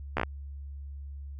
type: slowing click train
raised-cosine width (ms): 0.5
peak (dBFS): -12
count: 5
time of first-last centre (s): 0.17-0.233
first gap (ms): 13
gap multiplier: 1.13
effects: added 70 Hz sine -38 dBFS peak until 1.39 s